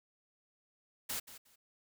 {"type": "noise with echo", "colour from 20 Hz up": "white", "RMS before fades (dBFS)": -38, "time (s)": [1.09, 1.2], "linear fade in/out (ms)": 10, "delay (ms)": 180, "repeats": 2, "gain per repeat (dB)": -14, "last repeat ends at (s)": 1.56, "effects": []}